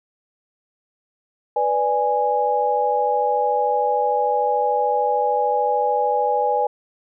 sine chord, G# diminished, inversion first, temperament equal with one note detuned, 493.9 / 587.3 / 828.2 Hz, B4 / D5 / G#5, 0 / 0 / -5 cents, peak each -22 / -24 / -19 dBFS, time 1.56-6.67 s, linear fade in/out 5 ms, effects none

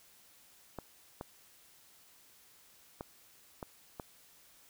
clicks, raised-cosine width 1 ms, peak -26 dBFS, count 5, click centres 0.787 / 1.211 / 3.009 / 3.628 / 3.998 s, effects white hiss -62 dBFS RMS until 4.69 s

